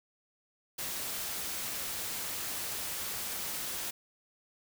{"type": "noise", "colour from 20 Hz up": "white", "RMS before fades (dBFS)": -37, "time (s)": [0.78, 3.91], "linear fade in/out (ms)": 10, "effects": []}